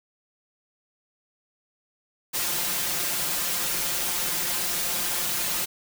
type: noise with comb filter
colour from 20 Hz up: white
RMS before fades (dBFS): -27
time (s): 2.33-5.66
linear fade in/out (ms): 20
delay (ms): 5.7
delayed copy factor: +1
effects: none

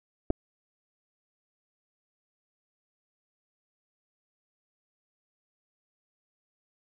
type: clicks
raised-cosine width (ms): 2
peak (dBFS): -14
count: 2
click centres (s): 0.303 / 0.306
effects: none

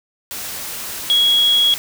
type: tone in noise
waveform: sine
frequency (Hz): 3322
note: G#7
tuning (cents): 0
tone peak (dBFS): -11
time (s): 1.1-1.74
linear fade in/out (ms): 0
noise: white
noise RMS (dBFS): -28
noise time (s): 0.31-1.78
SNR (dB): +14
effects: none

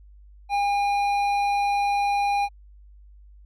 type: tone with hard clipping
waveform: sine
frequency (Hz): 809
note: G#5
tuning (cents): -46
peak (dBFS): -22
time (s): 0.49-2.49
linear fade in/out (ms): 50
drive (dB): 9
effects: added 50 Hz sine -46 dBFS peak until 3.45 s

